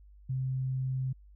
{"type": "tone", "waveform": "sine", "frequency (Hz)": 130.81, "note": "C3", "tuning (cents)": 0, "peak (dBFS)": -29, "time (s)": [0.29, 1.13], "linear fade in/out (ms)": 10, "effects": ["added 50 Hz sine -52 dBFS peak until 1.35 s"]}